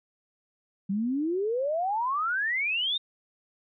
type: exponential sweep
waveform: sine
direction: up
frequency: 188.3 to 3737 Hz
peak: -25 dBFS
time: 0.89-2.98 s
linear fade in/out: 10 ms
effects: none